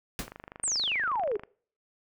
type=noise with exponential decay; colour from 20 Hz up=pink; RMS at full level=-30 dBFS; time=0.19-0.33 s; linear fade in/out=1 ms; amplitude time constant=30 ms
type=click train; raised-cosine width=0.5 ms; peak=-27 dBFS; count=30; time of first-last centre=0.28-1.435 s; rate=25.1 Hz
type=exponential sweep; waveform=sine; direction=down; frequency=8960 to 386.7 Hz; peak=-26 dBFS; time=0.63-1.37 s; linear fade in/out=5 ms
effects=noise-tail reverb RT60 0.5 s tail -25 dB re dry